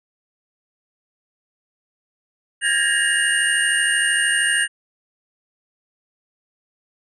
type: tone cluster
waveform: sine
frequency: 1614 / 1687 / 1864 / 2836 / 9000 Hz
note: G#6 / G#6 / A#6 / F7 / C#9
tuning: -50 / +27 / -1 / +26 / +25 cents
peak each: -22 dBFS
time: 2.61-4.68 s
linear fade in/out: 50 ms
effects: tanh soft clip ceiling -8 dBFS